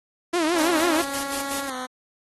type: tone with vibrato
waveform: sawtooth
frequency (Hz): 330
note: E4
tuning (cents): +2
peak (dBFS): -16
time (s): 0.33-1.02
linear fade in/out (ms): 10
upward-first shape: triangle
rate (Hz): 6.1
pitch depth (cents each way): 160
type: tone with pitch glide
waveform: 10% pulse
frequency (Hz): 277.5 to 254.5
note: C#4 to C4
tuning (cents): +2 to -48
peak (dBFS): -22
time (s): 0.53-1.87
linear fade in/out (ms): 20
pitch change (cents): -150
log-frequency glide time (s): 1.66-1.74
type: noise with tremolo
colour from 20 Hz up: white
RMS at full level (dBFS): -30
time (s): 0.58-1.7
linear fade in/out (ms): 5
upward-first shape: square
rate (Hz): 5.4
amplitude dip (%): 60
effects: AAC 32 kbps